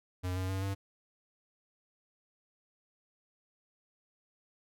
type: tone with pitch steps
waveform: square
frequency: 91 / 93.23 / 95.52 / 97.87 Hz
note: F#2 / F#2 / G2 / G2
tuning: -28 / +14 / -44 / -2 cents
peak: -33 dBFS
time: 0.23-0.75 s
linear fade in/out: 20 ms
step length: 130 ms
effects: none